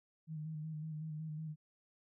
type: tone with vibrato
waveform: sine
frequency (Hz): 155.56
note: D#3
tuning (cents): 0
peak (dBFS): -40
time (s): 0.27-1.56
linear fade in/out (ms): 50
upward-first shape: square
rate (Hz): 5.4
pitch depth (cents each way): 31
effects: none